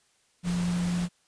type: tone in noise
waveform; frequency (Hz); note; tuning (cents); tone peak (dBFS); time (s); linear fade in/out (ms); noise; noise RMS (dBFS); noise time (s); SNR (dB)
sine; 176; F3; +14; -25; 0.43-1.09; 50; pink; -38; 0.43-1.09; +10
effects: white hiss -67 dBFS RMS until 1.27 s + resampled to 22050 Hz